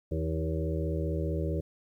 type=harmonic tone with a mistuned harmonic; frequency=79.9 Hz; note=D#2; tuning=47 cents sharp; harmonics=1 / 2 / 4 / 5 / 6 / 7; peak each=-31 / -34 / -37 / -38 / -39 / -39 dBFS; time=0.11-1.61 s; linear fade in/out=10 ms; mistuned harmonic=5; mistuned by=-20 cents; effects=11-bit